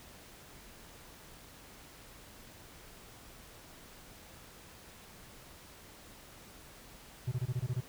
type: tone bursts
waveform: triangle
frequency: 124.6 Hz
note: B2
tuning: 16 cents sharp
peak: -28 dBFS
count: 8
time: 7.27-7.808 s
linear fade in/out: 10 ms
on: 48 ms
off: 22 ms
effects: pink hiss -54 dBFS RMS until 7.88 s

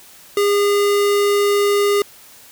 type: tone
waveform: square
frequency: 406.9 Hz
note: G#4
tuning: 35 cents flat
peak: -14 dBFS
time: 0.37-2.02 s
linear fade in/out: 2 ms
effects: white hiss -44 dBFS RMS until 2.51 s

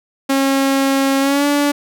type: tone with pitch glide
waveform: sawtooth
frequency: 272 to 288.2 Hz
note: C#4 to D4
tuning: -33 to -33 cents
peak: -9 dBFS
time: 0.29-1.72 s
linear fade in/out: 10 ms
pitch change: +100 cents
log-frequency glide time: 1.2-1.46 s
effects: none

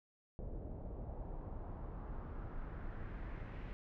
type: noise with low-pass filter sweep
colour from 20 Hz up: brown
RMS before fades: -45 dBFS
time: 0.39-3.73 s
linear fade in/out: 0 ms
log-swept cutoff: 540 to 2300 Hz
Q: 1.7
effects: none

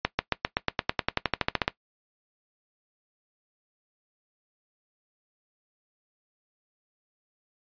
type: accelerating click train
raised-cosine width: 0.3 ms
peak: -6 dBFS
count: 18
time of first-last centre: 0.05-1.679 s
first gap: 140 ms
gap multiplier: 0.95
effects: noise-tail reverb RT60 0.1 s tail -18 dB re dry + resampled to 11025 Hz

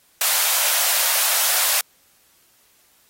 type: high-pass noise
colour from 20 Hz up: white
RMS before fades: -19 dBFS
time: 0.21-1.81 s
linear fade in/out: 2 ms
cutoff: 550 Hz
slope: 48 dB/octave
effects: white hiss -58 dBFS RMS until 3.09 s + AAC 48 kbps

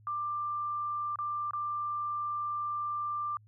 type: tone with dropouts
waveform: sine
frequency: 1185 Hz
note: D6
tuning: 15 cents sharp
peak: -31 dBFS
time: 0.07-3.37 s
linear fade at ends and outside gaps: 1 ms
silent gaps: 1.158-1.188 / 1.509-1.534 s
effects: added 106 Hz sine -56 dBFS peak until 3.47 s

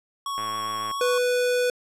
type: tone with vibrato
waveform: square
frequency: 1108.7 Hz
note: C#6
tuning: in tune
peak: -28 dBFS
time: 0.26-1.18 s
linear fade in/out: 2 ms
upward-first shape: triangle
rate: 7.3 Hz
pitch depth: 14 cents each way
type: click train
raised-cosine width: 0.5 ms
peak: -22 dBFS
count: 59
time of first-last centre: 0.38-0.912 s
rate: 109 Hz
type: tone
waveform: square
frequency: 493.9 Hz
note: B4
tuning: in tune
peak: -21 dBFS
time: 1.01-1.7 s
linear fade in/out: 2 ms
effects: low-pass 12000 Hz 12 dB/octave

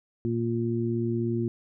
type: harmonic tone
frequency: 116.54 Hz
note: A#2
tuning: in tune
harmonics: 1 / 2 / 3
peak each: -29 / -29 / -29 dBFS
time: 0.25-1.48 s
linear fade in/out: 0 ms
effects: none

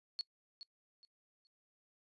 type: tone with echo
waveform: sine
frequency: 4373 Hz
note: C#8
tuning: 24 cents flat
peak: -35 dBFS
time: 0.19-0.21 s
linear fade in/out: 0 ms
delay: 420 ms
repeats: 3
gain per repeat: -12 dB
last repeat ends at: 1.47 s
effects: noise-tail reverb RT60 0.1 s tail -24 dB re dry + resampled to 24000 Hz

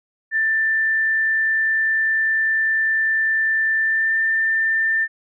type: tone with pitch glide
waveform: sine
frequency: 1775 to 1789.4 Hz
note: A6 to A6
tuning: +15 to +29 cents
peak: -16 dBFS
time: 0.31-5.08 s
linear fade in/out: 50 ms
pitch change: +14 cents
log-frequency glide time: 3.79-4.16 s
effects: none

